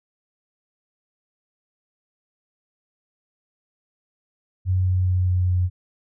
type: tone with pitch steps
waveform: sine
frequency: 92.5 / 91.91 / 91.33 / 90.75 / 90.18 Hz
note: F#2 / F#2 / F#2 / F#2 / F#2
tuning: 0 / -11 / -22 / -33 / -44 cents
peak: -17 dBFS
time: 4.65-5.7 s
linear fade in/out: 50 ms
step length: 210 ms
effects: none